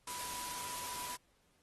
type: tone in noise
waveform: sine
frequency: 985 Hz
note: B5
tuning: 5 cents flat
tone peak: -45 dBFS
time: 0.07-1.16 s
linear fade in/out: 5 ms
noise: white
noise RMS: -43 dBFS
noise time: 0.07-1.16 s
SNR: -5 dB
effects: pink hiss -73 dBFS RMS until 1.62 s + AAC 32 kbps